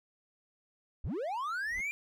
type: linear sweep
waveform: triangle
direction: up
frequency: 32.7 to 2406 Hz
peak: -31 dBFS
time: 1.04-1.91 s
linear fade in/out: 0 ms
type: noise with exponential growth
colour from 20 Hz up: brown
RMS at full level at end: -42 dBFS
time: 1.58-1.81 s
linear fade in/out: 1 ms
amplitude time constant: 48 ms
effects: none